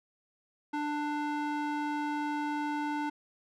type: tone with band-pass filter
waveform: square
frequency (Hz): 296.2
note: D4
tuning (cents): +15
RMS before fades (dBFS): -33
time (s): 0.73-3.1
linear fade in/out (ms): 10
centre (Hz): 880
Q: 0.91
effects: none